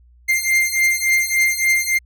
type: beating tone pair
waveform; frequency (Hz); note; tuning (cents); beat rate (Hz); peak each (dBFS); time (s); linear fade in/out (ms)
45% pulse; 2101 / 2104.5; C7 / C7; +7 / +9; 3.5; -18; 0.28-1.99; 20
effects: added 60 Hz sine -47 dBFS peak until 2.05 s